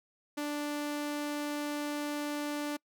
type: tone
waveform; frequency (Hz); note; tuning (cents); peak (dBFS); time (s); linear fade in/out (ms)
sawtooth; 293.7; D4; 0; -29; 0.37-2.77; 10
effects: noise-tail reverb RT60 0.1 s tail -25 dB re dry